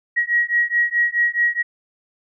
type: beating tone pair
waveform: sine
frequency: 1900 / 1904.7 Hz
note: A#6 / A#6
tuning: +33 / +37 cents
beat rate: 4.7 Hz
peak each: -19 dBFS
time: 0.16-1.63 s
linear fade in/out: 20 ms
effects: none